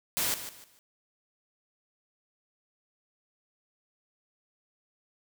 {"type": "noise with echo", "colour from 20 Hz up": "white", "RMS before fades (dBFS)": -29, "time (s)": [0.17, 0.34], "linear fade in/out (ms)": 0, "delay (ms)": 150, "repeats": 3, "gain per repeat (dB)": -11, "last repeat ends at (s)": 0.79, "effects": []}